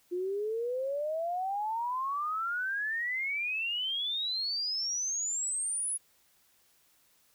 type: exponential sweep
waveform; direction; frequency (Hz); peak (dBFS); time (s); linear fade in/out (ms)
sine; up; 349 to 10548; -30; 0.11-5.98; 20
effects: white hiss -67 dBFS RMS until 7.34 s